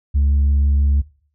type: tone with vibrato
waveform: sine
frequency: 70.7 Hz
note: C#2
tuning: 35 cents sharp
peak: -10 dBFS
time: 0.14-1.02 s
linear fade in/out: 20 ms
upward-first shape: triangle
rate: 6.1 Hz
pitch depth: 10 cents each way
effects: noise-tail reverb RT60 0.5 s tail -21 dB re dry + tanh soft clip ceiling -11 dBFS